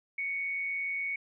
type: tone with amplitude modulation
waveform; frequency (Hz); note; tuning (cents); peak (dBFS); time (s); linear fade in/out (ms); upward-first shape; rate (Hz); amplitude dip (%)
sine; 2225; C#7; +6; -29; 0.18-1.16; 5; sine; 167; 35
effects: none

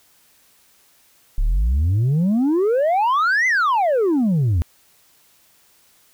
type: exponential two-way sweep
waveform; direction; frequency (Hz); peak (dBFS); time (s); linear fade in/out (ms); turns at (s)
sine; up then down; 32.7 to 2091 to 76.8; -12; 1.38-4.62; 0; 3.47
effects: tanh soft clip ceiling -14 dBFS + white hiss -56 dBFS RMS until 6.13 s

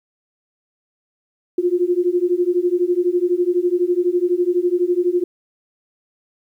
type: beating tone pair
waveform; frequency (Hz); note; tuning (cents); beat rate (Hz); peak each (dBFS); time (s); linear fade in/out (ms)
sine; 349.1 / 361.1; F4 / F#4; -1 / -42; 12; -18; 1.58-5.24; 5
effects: 9-bit

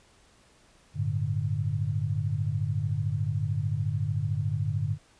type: chord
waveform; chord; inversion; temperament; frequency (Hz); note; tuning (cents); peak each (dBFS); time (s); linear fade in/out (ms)
sine; G suspended second; none; equal with one note detuned; 98 / 111.6 / 146.83; G2 / A2 / D3; 0 / +25 / 0; -30; 0.94-4.98; 50
effects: pink hiss -60 dBFS RMS until 5.19 s + resampled to 22050 Hz

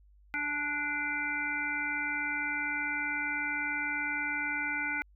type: harmonic tone with a mistuned harmonic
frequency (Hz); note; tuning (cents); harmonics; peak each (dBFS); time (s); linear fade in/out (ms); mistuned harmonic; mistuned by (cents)
294.1; D4; +3; 1 / 3 / 5 / 7 / 8; -42 / -41 / -34 / -35 / -37; 0.34-5.02; 0; 3; -31
effects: added 50 Hz sine -57 dBFS peak until 5.15 s

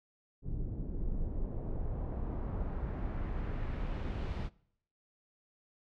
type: noise with low-pass filter sweep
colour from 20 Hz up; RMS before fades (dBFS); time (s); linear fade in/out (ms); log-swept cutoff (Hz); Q
brown; -36; 0.42-4.5; 50; 280 to 4000; 0.92
effects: noise-tail reverb RT60 0.7 s tail -23 dB re dry

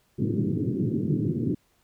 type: band-pass noise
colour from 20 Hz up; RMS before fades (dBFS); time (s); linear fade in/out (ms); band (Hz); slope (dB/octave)
pink; -26; 0.18-1.55; 10; 110 to 380; 48
effects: pink hiss -67 dBFS RMS until 1.83 s

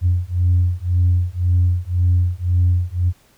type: beating tone pair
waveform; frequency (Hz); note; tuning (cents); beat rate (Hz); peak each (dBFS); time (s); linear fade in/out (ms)
sine; 88 / 89.9; F2 / F#2; +14 / -49; 1.9; -16; 0.01-3.13; 50
effects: tanh soft clip ceiling -8 dBFS + pink hiss -55 dBFS RMS until 3.37 s

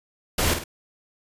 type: noise with echo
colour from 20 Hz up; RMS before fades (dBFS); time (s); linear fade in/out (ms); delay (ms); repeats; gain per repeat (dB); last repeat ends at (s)
pink; -22; 0.38-0.54; 5; 50; 2; -7; 0.64
effects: resampled to 32000 Hz

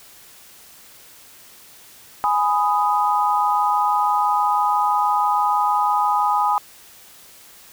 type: chord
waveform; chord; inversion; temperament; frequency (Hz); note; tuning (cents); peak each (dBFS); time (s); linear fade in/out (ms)
sine; G# minor; none; just; 830.6 / 996.7 / 1245.9; G#5 / B5 / D#6; 0 / +16 / +2; -19 / -21 / -21; 2.24-6.58; 0
effects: white hiss -46 dBFS RMS until 7.72 s

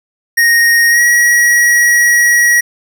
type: tone with pitch glide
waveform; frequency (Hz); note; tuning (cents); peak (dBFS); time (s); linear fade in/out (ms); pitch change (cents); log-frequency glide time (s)
square; 1864.7 to 1910.5; A#6 to A#6; 0 to +42; -7; 0.37-2.61; 10; +42; 0.9-1.01
effects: none

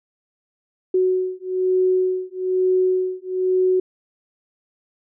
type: beating tone pair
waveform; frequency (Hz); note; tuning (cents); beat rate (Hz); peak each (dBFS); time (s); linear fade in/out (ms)
sine; 370 / 371.1; F#4 / F#4; 0 / +5; 1.1; -20; 0.94-3.8; 5
effects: none

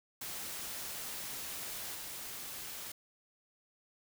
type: noise with level steps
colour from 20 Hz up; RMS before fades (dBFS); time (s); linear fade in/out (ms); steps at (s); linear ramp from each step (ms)
white; -42 / -44; 0.21-2.92; 5; 1.94; 20
effects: none

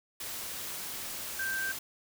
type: tone in noise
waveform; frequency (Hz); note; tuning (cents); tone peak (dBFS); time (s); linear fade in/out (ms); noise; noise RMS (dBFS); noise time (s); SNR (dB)
sine; 1568; G6; 0; -31; 1.39-1.72; 5; white; -39; 0.2-1.79; +5
effects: none

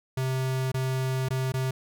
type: tone with dropouts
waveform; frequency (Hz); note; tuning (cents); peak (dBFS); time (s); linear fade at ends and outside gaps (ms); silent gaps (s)
square; 130.81; C3; 0; -26; 0.17-1.71; 5; 0.718-0.742 / 1.287-1.305 / 1.521-1.539
effects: none

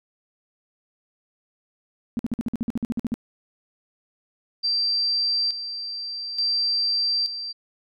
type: tone bursts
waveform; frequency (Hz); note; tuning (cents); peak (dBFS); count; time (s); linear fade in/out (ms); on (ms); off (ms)
sine; 233.1; A#3; 0; -21; 14; 2.17-3.141; 0; 22; 51
type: tone with tremolo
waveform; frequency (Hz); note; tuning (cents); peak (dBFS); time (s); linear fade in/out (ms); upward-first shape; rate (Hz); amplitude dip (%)
sine; 4699; D8; 0; -20; 4.63-7.53; 20; square; 0.57; 65
effects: none

